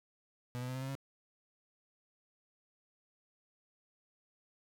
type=tone with pitch steps; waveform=35% pulse; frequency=123.1 / 125.69 / 128.33 / 131.02 / 133.78 / 136.59 Hz; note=B2 / B2 / C3 / C3 / C3 / C#3; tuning=-5 / +31 / -33 / +3 / +39 / -25 cents; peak=-36 dBFS; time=0.55-0.952 s; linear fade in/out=0 ms; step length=67 ms; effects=none

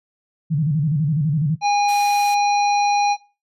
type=tone with vibrato; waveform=sine; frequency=150.7 Hz; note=D3; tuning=45 cents sharp; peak=-16 dBFS; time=0.5-1.56 s; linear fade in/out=20 ms; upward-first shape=square; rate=12 Hz; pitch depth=120 cents each way
type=harmonic tone; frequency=818 Hz; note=G#5; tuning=26 cents flat; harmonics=1 / 3 / 5 / 7; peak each=-15 / -25 / -29 / -32 dBFS; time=1.61-3.17 s; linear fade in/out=50 ms
type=high-pass noise; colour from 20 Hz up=white; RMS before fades=-35 dBFS; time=1.88-2.35 s; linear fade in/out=10 ms; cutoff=1200 Hz; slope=12 dB/octave
effects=noise-tail reverb RT60 0.3 s tail -19 dB re dry + resampled to 32000 Hz

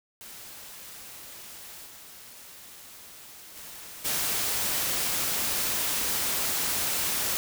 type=noise with level steps; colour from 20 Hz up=white; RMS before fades=-44 / -47 / -43 / -28 dBFS; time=0.21-7.37 s; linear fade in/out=0 ms; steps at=1.85 / 3.55 / 4.04 s; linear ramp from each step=20 ms; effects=none

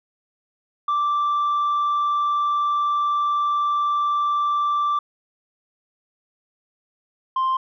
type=tone pair in turn; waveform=sine; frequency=1172 / 1047.9 Hz; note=D6 / C6; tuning=-4 / +2 cents; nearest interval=major second; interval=194 cents; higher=first; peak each=-16 dBFS; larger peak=neither; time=0.88-4.99 / 7.36-7.57 s; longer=first; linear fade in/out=5 ms; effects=tanh soft clip ceiling -17 dBFS

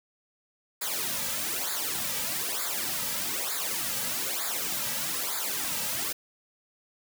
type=noise with flanger; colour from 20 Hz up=white; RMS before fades=-31 dBFS; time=0.81-6.13 s; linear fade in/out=10 ms; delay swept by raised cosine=0.34 to 2.84 ms; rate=1.1 Hz; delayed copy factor=-0.9; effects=none

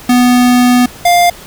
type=tone pair in turn; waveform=square; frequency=246.9 / 701 Hz; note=B3 / F5; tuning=0 / +6 cents; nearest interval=octave + tritone; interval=1806 cents; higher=second; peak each=-6 dBFS; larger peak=neither; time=0.09-0.86 / 1.05-1.3 s; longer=first; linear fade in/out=5 ms; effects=pink hiss -33 dBFS RMS until 1.46 s

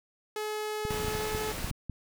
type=tone with pitch glide; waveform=sawtooth; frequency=426.2 to 430.4 Hz; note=G#4 to A4; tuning=+45 to -38 cents; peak=-28 dBFS; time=0.36-1.52 s; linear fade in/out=2 ms; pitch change=+17 cents; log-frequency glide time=0.83-1.33 s
type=clicks; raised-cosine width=5 ms; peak=-23 dBFS; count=9; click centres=0.852 / 0.908 / 1.048 / 1.083 / 1.152 / 1.349 / 1.645 / 1.712 / 1.897 s
type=noise; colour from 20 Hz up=pink; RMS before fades=-37 dBFS; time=0.9-1.71 s; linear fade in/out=5 ms
effects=none

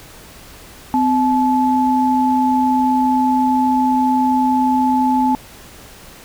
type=tone pair together; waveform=sine; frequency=256.6 / 864 Hz; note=C4 / A5; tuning=-34 / -32 cents; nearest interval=octave + major sixth; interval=2102 cents; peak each=-15 dBFS; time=0.94-5.35 s; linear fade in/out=0 ms; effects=pink hiss -40 dBFS RMS until 6.24 s

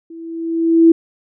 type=tone with level ramp; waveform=sine; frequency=330 Hz; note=E4; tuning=2 cents sharp; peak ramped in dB=-32 to -3 dBFS; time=0.1-0.92 s; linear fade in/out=5 ms; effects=none

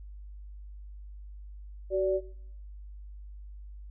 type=tone pair together; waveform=sine; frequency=376.5 / 580.5 Hz; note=F#4 / D5; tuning=+30 / -20 cents; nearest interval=perfect fifth; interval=750 cents; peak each=-27 dBFS; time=1.9-2.21 s; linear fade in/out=50 ms; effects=noise-tail reverb RT60 0.6 s tail -17 dB re dry + added 50 Hz sine -42 dBFS peak until 3.9 s

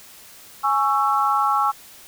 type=chord; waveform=sine; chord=C# minor; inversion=second; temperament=just; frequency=831.5 / 1108.7 / 1330.5 Hz; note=G#5 / C#6 / E6; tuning=+2 / 0 / +16 cents; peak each=-21 dBFS; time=0.63-1.72 s; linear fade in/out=20 ms; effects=white hiss -45 dBFS RMS until 2.07 s

